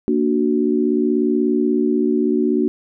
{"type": "chord", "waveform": "sine", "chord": "Bb augmented", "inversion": "none", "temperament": "equal", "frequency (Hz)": [233.1, 293.7, 370], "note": ["Bb3", "D4", "F#4"], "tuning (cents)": [0, 0, 0], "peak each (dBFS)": -19, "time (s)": [0.08, 2.68], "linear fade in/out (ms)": 0, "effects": []}